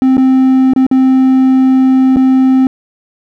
triangle tone with dropouts, 261.6 Hz, C4, in tune, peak -3 dBFS, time 0.02-2.67 s, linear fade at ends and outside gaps 1 ms, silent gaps 0.169-0.179 / 0.735-0.762 / 0.866-0.913 / 2.161-2.168 s, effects none

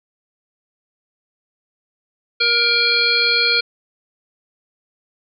harmonic tone, 471.6 Hz, A#4, 20 cents sharp, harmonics 1 / 3 / 5 / 7 / 9 / 10, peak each -26 / -21 / -19 / -23 / -17 / -28 dBFS, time 2.4-3.61 s, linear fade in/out 10 ms, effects none

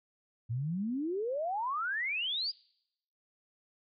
sine exponential sweep, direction up, 110 to 4978 Hz, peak -31 dBFS, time 0.49-2.52 s, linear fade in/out 20 ms, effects noise-tail reverb RT60 0.8 s tail -25 dB re dry

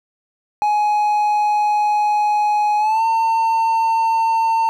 triangle tone with pitch glide, 838 to 903.3 Hz, G#5 to A5, +15 to +45 cents, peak -12 dBFS, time 0.62-4.69 s, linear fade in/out 0 ms, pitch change +130 cents, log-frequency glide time 2.78-3.03 s, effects none

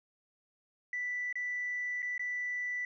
sine tone with dropouts, 1975.5 Hz, B6, in tune, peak -32 dBFS, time 0.93-2.85 s, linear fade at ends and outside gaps 2 ms, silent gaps 1.327-1.355 / 2.021-2.027 / 2.179-2.194 s, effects tanh soft clip ceiling -28 dBFS

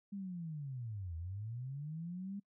sine linear two-way sweep, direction down then up, 204.1 to 79.6 to 204.1 Hz, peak -40 dBFS, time 0.12-2.4 s, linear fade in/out 10 ms, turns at 1.16 s, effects noise-tail reverb RT60 0.1 s tail -26 dB re dry

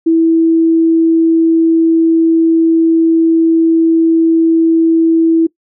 sine tone, 327.5 Hz, E4, 11 cents flat, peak -6 dBFS, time 0.06-5.47 s, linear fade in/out 10 ms, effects noise-tail reverb RT60 0.1 s tail -21 dB re dry

